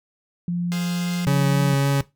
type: tone with pitch glide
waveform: sine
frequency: 174.61 to 177.25 Hz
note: F3 to F3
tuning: 0 to +26 cents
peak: -21 dBFS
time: 0.48-1.74 s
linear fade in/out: 2 ms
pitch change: +26 cents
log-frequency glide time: 0.66-1.55 s
type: chord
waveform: 5% pulse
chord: F minor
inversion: first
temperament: equal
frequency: 415.3 / 523.3 / 698.5 Hz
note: Ab4 / C5 / F5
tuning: 0 / 0 / 0 cents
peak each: -25 dBFS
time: 0.72-1.25 s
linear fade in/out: 0 ms
type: tone with vibrato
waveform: 40% pulse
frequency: 139.1 Hz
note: C#3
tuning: 6 cents sharp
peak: -16 dBFS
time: 1.27-2.01 s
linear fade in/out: 0 ms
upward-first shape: triangle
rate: 3.6 Hz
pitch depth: 10 cents each way
effects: noise-tail reverb RT60 0.2 s tail -18 dB re dry